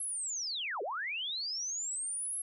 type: linear two-way sweep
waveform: sine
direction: down then up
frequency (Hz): 11180 to 366.8 to 11180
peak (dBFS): -34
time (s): 0-2.42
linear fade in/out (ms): 5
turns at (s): 0.82
effects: none